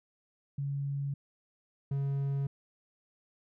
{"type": "tone pair in turn", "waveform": ["sine", "triangle"], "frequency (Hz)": [140.2, 138.75], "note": ["C#3", "C#3"], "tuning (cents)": [20, 2], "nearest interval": "unison", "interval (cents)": 18, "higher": "first", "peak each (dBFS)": [-31, -27], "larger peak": "second", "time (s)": [[0.58, 1.14], [1.91, 2.47]], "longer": "neither", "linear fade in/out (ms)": 5, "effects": []}